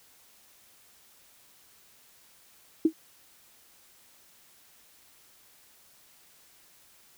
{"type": "tone with exponential decay", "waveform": "sine", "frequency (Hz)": 319.8, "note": "D#4", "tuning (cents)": 48, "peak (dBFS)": -14, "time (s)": [2.85, 2.93], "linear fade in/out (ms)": 5, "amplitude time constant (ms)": 16, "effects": ["white hiss -59 dBFS RMS until 7.17 s"]}